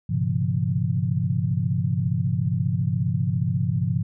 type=tone cluster; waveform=sine; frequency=101.5 / 123.7 / 138.4 / 171.4 Hz; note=G#2 / B2 / C#3 / F3; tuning=-39 / +3 / -2 / -32 cents; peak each=-26 dBFS; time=0.09-4.03 s; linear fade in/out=10 ms; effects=none

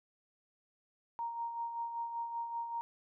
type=tone with tremolo; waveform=sine; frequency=932.3 Hz; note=A#5; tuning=in tune; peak=-34 dBFS; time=1.19-2.81 s; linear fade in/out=0 ms; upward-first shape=sine; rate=5.2 Hz; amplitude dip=50%; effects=none

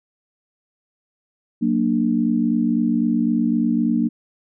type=chord; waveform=sine; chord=Gb augmented; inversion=none; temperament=equal with one note detuned; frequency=185 / 233.1 / 296.9 Hz; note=Gb3 / Bb3 / D4; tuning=0 / 0 / +19 cents; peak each=-24 / -18 / -22 dBFS; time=1.61-4.09 s; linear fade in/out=20 ms; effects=none

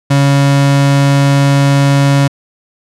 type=tone; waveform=35% pulse; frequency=139.8 Hz; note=C#3; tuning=15 cents sharp; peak=-5 dBFS; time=0.1-2.28 s; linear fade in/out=10 ms; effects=low-pass 9000 Hz 12 dB/octave

